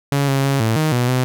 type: tone with pitch steps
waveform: sawtooth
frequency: 140.7 / 136.5 / 137.8 / 112.2 / 155.9 / 122.6 / 127.5 Hz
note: C#3 / C#3 / C#3 / A2 / D#3 / B2 / C3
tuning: +26 / -26 / -10 / +34 / +4 / -12 / -44 cents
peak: -11 dBFS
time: 0.12-1.24 s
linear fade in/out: 0 ms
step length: 160 ms
effects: none